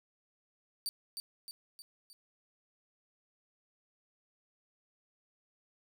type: tone with echo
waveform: sawtooth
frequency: 4613 Hz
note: D8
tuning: 32 cents flat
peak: -31 dBFS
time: 0.86-0.89 s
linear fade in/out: 0 ms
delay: 310 ms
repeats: 4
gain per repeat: -5 dB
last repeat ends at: 2.13 s
effects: none